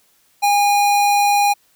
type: tone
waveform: square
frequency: 816 Hz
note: G#5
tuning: 31 cents flat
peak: -13 dBFS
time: 0.42-1.54 s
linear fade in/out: 20 ms
effects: white hiss -58 dBFS RMS until 1.75 s